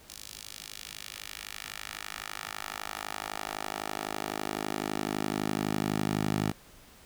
10% pulse tone with high-pass filter sweep, 51.91 Hz, G#1, in tune, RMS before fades -35 dBFS, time 0.08-6.52 s, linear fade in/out 10 ms, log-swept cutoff 4800 to 130 Hz, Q 0.96, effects pink hiss -55 dBFS RMS until 7.05 s

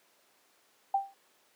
sine tone with exponential decay, 787 Hz, G5, 7 cents sharp, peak -21 dBFS, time 0.94-1.14 s, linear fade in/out 5 ms, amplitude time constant 43 ms, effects pink hiss -66 dBFS RMS until 1.55 s + high-pass 400 Hz 12 dB/octave

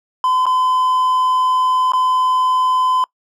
triangle tone with dropouts, 1019 Hz, C6, 46 cents flat, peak -11 dBFS, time 0.24-3.04 s, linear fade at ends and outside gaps 1 ms, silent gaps 0.456-0.465 / 1.92-1.934 s, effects noise-tail reverb RT60 0.1 s tail -24 dB re dry

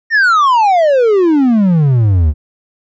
triangle exponential sweep, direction down, 1863 to 70.7 Hz, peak -5 dBFS, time 0.1-2.34 s, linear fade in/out 50 ms, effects resampled to 16000 Hz

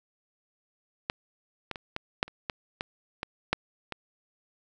clicks, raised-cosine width 0.3 ms, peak -11 / -17 / -22 / -16 / -7 / -30 / -14 / -15 / -16 / -7 / -18 dBFS, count 11, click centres 1.099 / 1.713 / 1.758 / 1.964 / 2.229 / 2.28 / 2.498 / 2.809 / 3.231 / 3.53 / 3.923 s, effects none

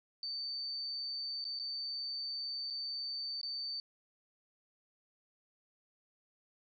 sine tone with dropouts, 4569 Hz, D8, 48 cents flat, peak -37 dBFS, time 0.23-3.8 s, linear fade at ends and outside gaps 1 ms, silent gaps 1.442-1.451 / 1.59-1.597 / 2.702-2.706 / 3.414-3.431 s, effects none

